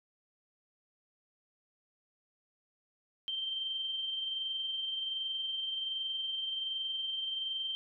sine tone with amplitude modulation, 3136 Hz, G7, in tune, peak -32 dBFS, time 3.28-7.75 s, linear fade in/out 0 ms, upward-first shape sine, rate 21.3 Hz, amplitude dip 35%, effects none

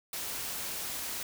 white noise, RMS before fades -37 dBFS, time 0.13-1.23 s, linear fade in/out 2 ms, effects none

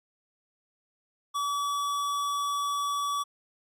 sine tone with hard clipping, 1144 Hz, D6, 46 cents flat, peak -29 dBFS, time 1.34-3.24 s, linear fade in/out 20 ms, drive 17 dB, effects AAC 64 kbps

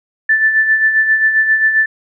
sine tone with tremolo, 1760 Hz, A6, in tune, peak -7 dBFS, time 0.29-1.86 s, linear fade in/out 5 ms, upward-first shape sine, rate 7.5 Hz, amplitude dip 55%, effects none

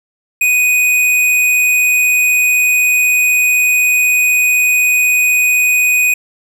sine tone with hard clipping, 2489 Hz, D#7, in tune, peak -10 dBFS, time 0.41-6.14 s, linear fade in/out 5 ms, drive 17 dB, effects none

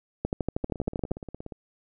two click trains, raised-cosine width 2 ms, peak -24 / -13 dBFS, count 16 / 12, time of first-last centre 0.64-1.522 / 0.25-1.116 s, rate 17 / 12.7 Hz, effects none

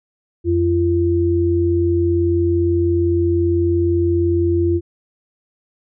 sine tone pair together, 88.06 / 342.2 Hz, F2 / F4, +15 / -35 cents, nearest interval octave + major seventh, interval 2350 cents, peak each -18 / -15 dBFS, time 0.44-4.81 s, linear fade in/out 50 ms, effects none

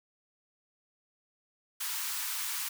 white high-pass noise, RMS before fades -35 dBFS, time 1.8-2.69 s, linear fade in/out 10 ms, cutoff 860 Hz, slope 96 dB/octave, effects none

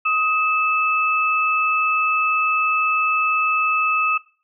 sine tone pair together, 1259 / 2623 Hz, D#6 / E7, +20 / -9 cents, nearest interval octave + minor second, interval 1271 cents, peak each -19 dBFS, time 0.05-4.18 s, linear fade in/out 10 ms, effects noise-tail reverb RT60 0.4 s tail -19 dB re dry

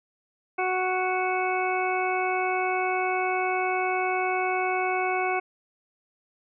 harmonic tone, 370 Hz, F#4, in tune, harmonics 1 / 2 / 3 / 4 / 6 / 7, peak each -29 / -27 / -33 / -34 / -31 / -36 dBFS, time 0.58-5.4 s, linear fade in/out 10 ms, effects none

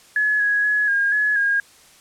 sine tone with pitch steps, 1700 / 1666 / 1690 / 1622 / 1696 / 1627 Hz, G#6 / G#6 / G#6 / G#6 / G#6 / G#6, +40 / +5 / +30 / -41 / +36 / -36 cents, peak -16 dBFS, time 0.16-1.6 s, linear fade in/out 2 ms, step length 240 ms, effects white hiss -50 dBFS RMS until 2 s + low-pass 10000 Hz 12 dB/octave

